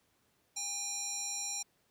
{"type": "tone with band-pass filter", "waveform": "square", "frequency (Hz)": 808, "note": "G#5", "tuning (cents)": -48, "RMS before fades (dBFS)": -38, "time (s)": [0.56, 1.63], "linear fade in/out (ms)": 10, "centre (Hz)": 6500, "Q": 8.3, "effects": ["pink hiss -73 dBFS RMS until 1.9 s", "high-pass 80 Hz 12 dB/octave"]}